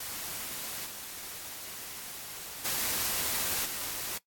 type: noise with level steps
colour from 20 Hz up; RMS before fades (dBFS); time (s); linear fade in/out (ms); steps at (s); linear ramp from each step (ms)
white; -38 / -42 / -31 / -36; 0-4.18; 5; 0.85 / 2.64 / 3.64; 20
effects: noise-tail reverb RT60 0.1 s tail -18 dB re dry + AAC 64 kbps